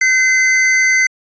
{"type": "tone pair together", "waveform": "square", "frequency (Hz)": [1537, 2052], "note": ["G6", "C7"], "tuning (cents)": [-35, -34], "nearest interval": "perfect fourth", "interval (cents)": 501, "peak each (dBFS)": [-20, -11], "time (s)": [0.01, 1.07], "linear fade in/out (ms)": 5, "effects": ["resampled to 16000 Hz"]}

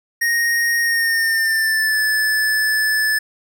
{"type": "tone with pitch glide", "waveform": "square", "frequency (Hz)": [1864.7, 1739.8], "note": ["A#6", "A6"], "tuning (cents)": [0, -20], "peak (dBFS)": -16, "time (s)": [0.21, 3.19], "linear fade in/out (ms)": 10, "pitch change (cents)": -120, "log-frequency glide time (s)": [0.81, 2.01], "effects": []}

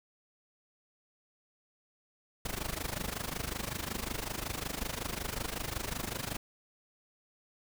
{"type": "noise with amplitude modulation", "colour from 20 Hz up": "pink", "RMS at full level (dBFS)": -34, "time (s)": [2.45, 6.37], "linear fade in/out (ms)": 5, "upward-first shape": "sine", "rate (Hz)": 25.4, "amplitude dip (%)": 85, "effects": []}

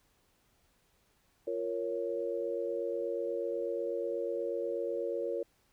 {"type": "chord", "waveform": "sine", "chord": "Bb minor", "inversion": "second", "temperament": "equal", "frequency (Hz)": [349.2, 466.2, 554.4], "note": ["F4", "Bb4", "Db5"], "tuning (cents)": [0, 0, 0], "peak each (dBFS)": [-38, -35, -36], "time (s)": [1.47, 5.43], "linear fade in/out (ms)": 5, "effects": ["pink hiss -71 dBFS RMS until 5.72 s"]}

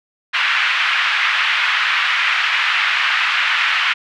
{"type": "band-pass noise", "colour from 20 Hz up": "white", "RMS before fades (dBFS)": -17, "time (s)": [0.33, 3.94], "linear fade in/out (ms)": 20, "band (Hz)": [1200, 2800], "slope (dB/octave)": 24, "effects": []}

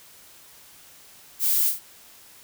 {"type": "noise with echo", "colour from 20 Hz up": "violet", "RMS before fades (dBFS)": -23, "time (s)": [1.39, 1.72], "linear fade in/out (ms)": 50, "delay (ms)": 28, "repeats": 3, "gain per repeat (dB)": -4, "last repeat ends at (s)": 1.804, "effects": ["white hiss -50 dBFS RMS until 2.43 s"]}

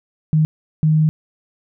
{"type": "tone bursts at uneven times", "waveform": "sine", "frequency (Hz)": 155.56, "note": "D#3", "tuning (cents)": 0, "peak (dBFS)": -11, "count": 2, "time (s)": [[0.33, 0.45], [0.83, 1.09]], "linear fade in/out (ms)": 0, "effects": []}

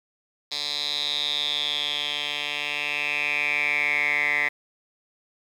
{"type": "tone with band-pass filter sweep", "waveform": "10% pulse", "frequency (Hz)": 146.5, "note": "D3", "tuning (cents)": -4, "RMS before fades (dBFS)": -26, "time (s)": [0.51, 4.49], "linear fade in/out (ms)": 10, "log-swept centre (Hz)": [4300, 2000], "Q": 8.1, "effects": ["9-bit"]}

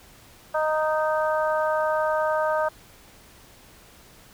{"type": "harmonic tone", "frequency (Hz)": 310.2, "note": "D#4", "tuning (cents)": -5, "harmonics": [2, 3, 4, 5], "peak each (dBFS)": [-23, -27, -29, -31], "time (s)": [0.54, 2.69], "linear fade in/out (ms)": 10, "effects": ["pink hiss -51 dBFS RMS until 4.33 s"]}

